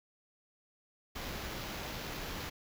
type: noise with sample-and-hold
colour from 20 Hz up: pink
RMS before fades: -41 dBFS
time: 1.15-2.5 s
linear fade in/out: 10 ms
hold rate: 8820 Hz
effects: none